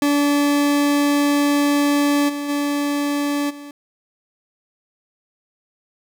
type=tone with level steps; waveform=40% pulse; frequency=288.2 Hz; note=D4; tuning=33 cents flat; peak=-14 / -23 / -18 / -33 dBFS; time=0.02-3.71 s; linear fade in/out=2 ms; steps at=2.28 / 2.48 / 3.49 s; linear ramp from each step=20 ms; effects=none